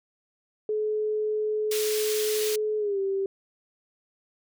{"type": "tone with pitch glide", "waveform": "sine", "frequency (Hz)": [427.6, 389.9], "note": ["A4", "G4"], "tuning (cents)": [-49, -9], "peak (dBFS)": -24, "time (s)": [0.69, 3.26], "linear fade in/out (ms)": 2, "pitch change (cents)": -160, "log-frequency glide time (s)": [2.78, 2.99]}
{"type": "high-pass noise", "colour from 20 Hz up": "pink", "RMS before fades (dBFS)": -32, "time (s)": [1.71, 2.56], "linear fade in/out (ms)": 5, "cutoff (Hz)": 2900, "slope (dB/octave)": 12}
{"effects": []}